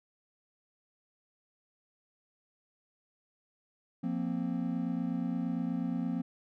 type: chord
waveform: triangle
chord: F suspended fourth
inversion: none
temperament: equal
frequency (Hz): 174.61 / 233.1 / 261.6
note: F3 / Bb3 / C4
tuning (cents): 0 / 0 / 0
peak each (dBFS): -33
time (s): 4.03-6.22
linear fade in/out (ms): 10
effects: none